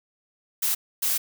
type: noise bursts at uneven times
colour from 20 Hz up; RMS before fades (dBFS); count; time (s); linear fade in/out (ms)
blue; -24; 2; 0.62-0.75 / 1.02-1.18; 10
effects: none